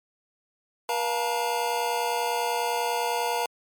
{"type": "tone cluster", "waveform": "square", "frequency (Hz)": [479.6, 699, 876, 946], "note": ["A#4", "F5", "A5", "A#5"], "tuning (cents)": [49, 1, -8, 25], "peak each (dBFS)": [-31, -32, -31, -30], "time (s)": [0.89, 3.46], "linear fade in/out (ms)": 2, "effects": ["MP3 96 kbps"]}